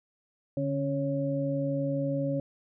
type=tone cluster; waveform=sine; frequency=144.7 / 276.9 / 554 Hz; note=D3 / C#4 / C#5; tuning=-25 / -2 / -1 cents; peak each=-31 dBFS; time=0.57-2.4 s; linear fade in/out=2 ms; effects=none